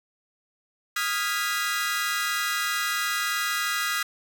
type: chord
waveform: sawtooth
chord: F half-diminished seventh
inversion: third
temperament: equal with one note detuned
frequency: 1244.5 / 1396.9 / 1645 / 1975.5 Hz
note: Eb6 / F6 / Ab6 / Cb7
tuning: 0 / 0 / -17 / 0 cents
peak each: -27 dBFS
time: 0.96-4.03 s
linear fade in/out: 5 ms
effects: none